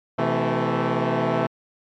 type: chord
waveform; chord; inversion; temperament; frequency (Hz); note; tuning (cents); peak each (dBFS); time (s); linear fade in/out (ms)
10% pulse; A minor; first; equal with one note detuned; 128.05 / 164.81 / 220; C3 / E3 / A3; -37 / 0 / 0; -16; 0.18-1.47; 10
effects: low-pass 2000 Hz 12 dB/octave + MP3 96 kbps